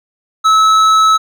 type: tone with hard clipping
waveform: sine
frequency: 1299 Hz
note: E6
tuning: 26 cents flat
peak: -8 dBFS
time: 0.44-1.18 s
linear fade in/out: 20 ms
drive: 9 dB
effects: none